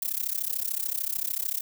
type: noise with amplitude modulation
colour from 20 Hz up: violet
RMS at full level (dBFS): -26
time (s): 0.02-1.61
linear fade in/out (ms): 5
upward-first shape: sine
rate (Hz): 33.5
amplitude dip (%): 95
effects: none